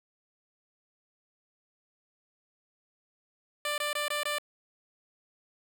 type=tone bursts; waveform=10% pulse; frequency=591 Hz; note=D5; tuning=11 cents sharp; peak=-21 dBFS; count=5; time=3.65-4.384 s; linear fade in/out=2 ms; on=130 ms; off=21 ms; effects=none